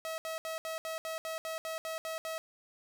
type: tone bursts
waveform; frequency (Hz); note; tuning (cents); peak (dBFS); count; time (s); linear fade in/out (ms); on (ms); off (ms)
sawtooth; 644; E5; -41; -32; 12; 0.05-2.38; 0; 130; 70
effects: none

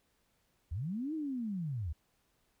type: linear two-way sweep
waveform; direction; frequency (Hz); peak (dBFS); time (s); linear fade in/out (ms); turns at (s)
sine; up then down; 67.9 to 323.6 to 67.9; -34; 0.71-1.93; 10; 1.14
effects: pink hiss -75 dBFS RMS until 2.6 s

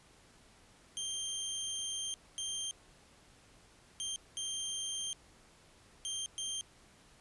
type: tone bursts at uneven times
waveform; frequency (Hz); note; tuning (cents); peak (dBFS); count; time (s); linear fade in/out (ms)
20% pulse; 3167; G7; +17; -31; 6; 0.97-2.14 / 2.38-2.71 / 4-4.16 / 4.37-5.13 / 6.05-6.26 / 6.38-6.61; 0
effects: pink hiss -62 dBFS RMS until 7.2 s + resampled to 24000 Hz

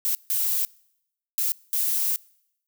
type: noise bursts at uneven times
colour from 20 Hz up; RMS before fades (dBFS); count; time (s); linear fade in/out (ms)
violet; -24; 4; 0.05-0.15 / 0.3-0.65 / 1.38-1.52 / 1.73-2.16; 0
effects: noise-tail reverb RT60 0.8 s tail -25 dB re dry

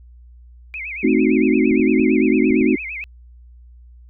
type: tone with vibrato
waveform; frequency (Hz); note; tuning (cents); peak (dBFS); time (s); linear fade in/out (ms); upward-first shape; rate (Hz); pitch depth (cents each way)
sine; 2324; D7; -19; -26; 0.74-3.04; 0; sine; 8.8; 200
type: chord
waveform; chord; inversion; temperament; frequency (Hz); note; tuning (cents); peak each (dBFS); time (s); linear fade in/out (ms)
sine; A diminished seventh; none; equal; 220 / 261.6 / 311.1 / 370; A3 / C4 / Eb4 / Gb4; 0 / 0 / 0 / 0; -19 / -17 / -18 / -19; 1.03-2.76; 10
type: clicks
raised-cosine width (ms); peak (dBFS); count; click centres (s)
3; -18; 5; 1.713 / 1.798 / 1.999 / 2.507 / 2.612
effects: added 60 Hz sine -41 dBFS peak until 4.09 s

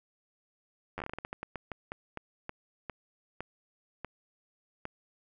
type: slowing click train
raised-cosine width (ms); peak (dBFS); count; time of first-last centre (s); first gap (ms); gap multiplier
0.5; -22; 21; 0.98-4.854; 10; 1.26
effects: none

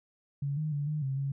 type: tone with pitch steps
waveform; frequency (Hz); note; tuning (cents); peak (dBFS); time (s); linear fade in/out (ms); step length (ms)
sine; 141.1 / 154.2 / 144.2 / 151.9 / 134.6 / 138.3; C#3 / D#3 / D3 / D#3 / C3 / C#3; +31 / -15 / -31 / -41 / +49 / -4; -29; 0.42-1.32; 5; 150
effects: none

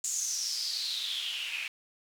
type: noise with band-pass filter sweep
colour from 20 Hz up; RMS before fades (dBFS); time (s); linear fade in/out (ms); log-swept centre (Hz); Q
white; -34; 0.04-1.68; 2; 7200 to 2400; 7.6
effects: none

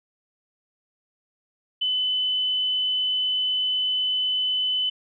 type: tone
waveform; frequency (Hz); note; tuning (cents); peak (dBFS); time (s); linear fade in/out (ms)
sine; 3016; F#7; +32; -21; 1.81-4.9; 10
effects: none

